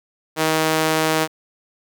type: tone with high-pass filter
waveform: sawtooth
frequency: 158.1 Hz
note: D#3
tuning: 28 cents sharp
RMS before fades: -19 dBFS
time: 0.36-1.28 s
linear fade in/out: 50 ms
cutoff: 390 Hz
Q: 0.7
effects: none